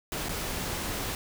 pink noise with dropouts, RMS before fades -33 dBFS, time 0.12-1.15 s, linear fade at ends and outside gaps 1 ms, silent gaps 0.286-0.292 s, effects none

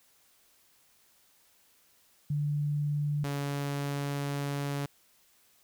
sine / sawtooth tone pair in turn, 146.83 / 141.91 Hz, D3 / C#3, 0 / +41 cents, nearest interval minor second, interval 59 cents, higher first, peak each -27 dBFS, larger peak neither, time 2.3-3.24 / 3.24-4.86 s, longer second, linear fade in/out 5 ms, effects white hiss -65 dBFS RMS until 5.63 s

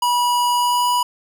square tone with pitch glide, 972 to 979.3 Hz, B5 to B5, -28 to -15 cents, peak -16 dBFS, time 0.02-1.03 s, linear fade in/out 5 ms, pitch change +13 cents, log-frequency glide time 0.56-0.87 s, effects none

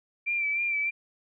sine tone with vibrato, 2349 Hz, D7, in tune, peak -25 dBFS, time 0.26-0.91 s, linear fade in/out 20 ms, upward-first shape sine, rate 3.3 Hz, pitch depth 40 cents each way, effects none

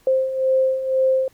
sine beating tone pair, 523.3 / 525.3 Hz, C5 / C5, 0 / +7 cents, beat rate 2 Hz, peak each -23 / -17 dBFS, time 0.07-1.28 s, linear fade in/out 2 ms, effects pink hiss -57 dBFS RMS until 1.33 s

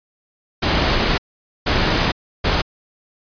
pink noise bursts at uneven times, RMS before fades -17 dBFS, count 3, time 0.62-1.18 / 1.66-2.12 / 2.44-2.62 s, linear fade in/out 10 ms, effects resampled to 11025 Hz

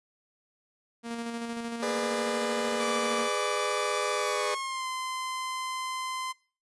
sawtooth tone with tremolo, 233.1 Hz, A#3, in tune, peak -28 dBFS, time 1.03-3.29 s, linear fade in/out 50 ms, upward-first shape square, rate 13 Hz, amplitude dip 30%
sawtooth chord, G# diminished, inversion none, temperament just, 415.3 / 498.4 / 598 Hz, G#4 / B4 / D5, 0 / +16 / +31 cents, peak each -29 dBFS, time 1.82-4.55 s, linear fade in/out 10 ms
sawtooth tone with pitch glide, 1161 to 1034.3 Hz, D6 to C6, -20 to -20 cents, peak -28 dBFS, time 2.79-6.33 s, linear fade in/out 20 ms, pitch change -200 cents, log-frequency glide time 4.14-4.87 s
effects noise-tail reverb RT60 0.4 s tail -23 dB re dry + resampled to 24000 Hz

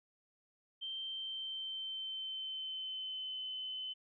sine tone with pitch glide, 3133 to 3042 Hz, G7 to F#7, -2 to +47 cents, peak -39 dBFS, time 0.81-3.94 s, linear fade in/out 20 ms, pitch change -51 cents, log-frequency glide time 1-3.4 s, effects none

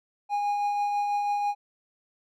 triangle tone with tremolo, 820 Hz, G#5, 22 cents flat, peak -21 dBFS, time 0.29-1.55 s, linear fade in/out 50 ms, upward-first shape triangle, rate 6.1 Hz, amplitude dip 30%, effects none

